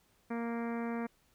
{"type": "harmonic tone", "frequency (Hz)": 233.1, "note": "A#3", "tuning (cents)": 0, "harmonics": [1, 2, 3, 4, 5, 6, 7, 8, 9, 10], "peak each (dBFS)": [-35, -41, -45, -47, -49, -51, -52, -53, -54, -55], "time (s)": [0.3, 1.07], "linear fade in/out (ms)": 10, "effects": ["pink hiss -70 dBFS RMS until 1.34 s"]}